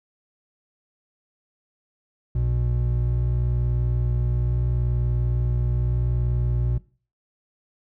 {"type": "tone pair together", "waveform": "triangle", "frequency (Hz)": [60.05, 120.8], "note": ["B1", "B2"], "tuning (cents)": [-48, -38], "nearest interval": "octave", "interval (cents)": 1210, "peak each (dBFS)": -21, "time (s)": [2.35, 6.78], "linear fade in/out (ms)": 5, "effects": ["noise-tail reverb RT60 0.4 s tail -20 dB re dry"]}